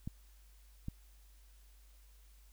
clicks, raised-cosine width 5 ms, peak -27 dBFS, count 2, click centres 0.075 / 0.884 s, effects added 50 Hz sine -58 dBFS peak until 2.52 s + white hiss -69 dBFS RMS until 2.52 s

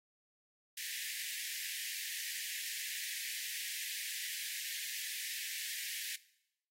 pink high-pass noise, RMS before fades -42 dBFS, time 0.77-6.16 s, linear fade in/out 5 ms, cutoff 1700 Hz, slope 96 dB/octave, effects noise-tail reverb RT60 0.8 s tail -19 dB re dry + AAC 48 kbps

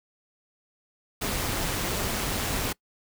pink noise with amplitude modulation, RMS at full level -27 dBFS, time 1.21-2.73 s, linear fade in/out 10 ms, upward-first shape sine, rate 197 Hz, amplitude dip 40%, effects noise-tail reverb RT60 0.1 s tail -24 dB re dry

